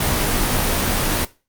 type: noise with comb filter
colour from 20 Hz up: pink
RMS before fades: -19 dBFS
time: 0-1.25 s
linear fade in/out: 5 ms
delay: 18 ms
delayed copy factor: -0.6
effects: noise-tail reverb RT60 0.3 s tail -18 dB re dry + Opus 24 kbps